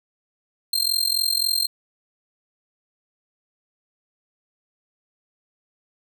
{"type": "tone with amplitude modulation", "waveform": "sawtooth", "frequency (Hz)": 4177, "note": "C8", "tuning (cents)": -4, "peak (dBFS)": -13, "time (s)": [0.73, 1.67], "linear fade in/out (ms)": 5, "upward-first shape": "sine", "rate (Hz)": 43.7, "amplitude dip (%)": 90, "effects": []}